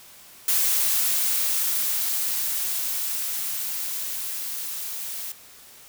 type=noise with level ramp; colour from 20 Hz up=blue; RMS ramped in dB=-21 to -33 dBFS; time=0.48-5.32 s; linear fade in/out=2 ms; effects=white hiss -48 dBFS RMS until 5.88 s